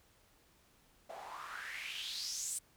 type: noise with band-pass filter sweep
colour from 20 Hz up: white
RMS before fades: -43 dBFS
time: 1.09-2.59 s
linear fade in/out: 10 ms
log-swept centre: 640 to 8800 Hz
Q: 4.6
effects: pink hiss -68 dBFS RMS until 2.76 s